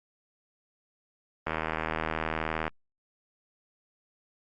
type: click train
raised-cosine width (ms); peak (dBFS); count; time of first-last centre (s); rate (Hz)
0.5; -14; 97; 1.47-2.679; 79.4
effects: Opus 24 kbps